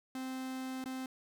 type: tone with dropouts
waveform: 45% pulse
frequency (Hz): 260.3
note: C4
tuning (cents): -9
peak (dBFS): -38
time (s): 0.15-1.06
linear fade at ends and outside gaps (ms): 2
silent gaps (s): 0.841-0.858
effects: none